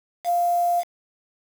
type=tone with quantisation; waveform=sine; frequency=698.5 Hz; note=F5; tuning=in tune; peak=-18 dBFS; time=0.24-0.84 s; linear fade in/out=50 ms; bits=6; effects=none